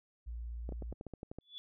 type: tone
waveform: sine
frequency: 58.27 Hz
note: A#1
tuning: in tune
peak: -39 dBFS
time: 0.26-0.94 s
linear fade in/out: 20 ms
type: clicks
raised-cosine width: 2 ms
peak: -30 dBFS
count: 10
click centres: 0.691 / 0.723 / 0.823 / 0.926 / 1.011 / 1.067 / 1.137 / 1.231 / 1.315 / 1.386 s
type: tone with exponential growth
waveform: sine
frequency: 3443 Hz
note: A7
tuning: 38 cents flat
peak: -40 dBFS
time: 1.41-1.58 s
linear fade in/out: 0 ms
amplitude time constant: 36 ms
effects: none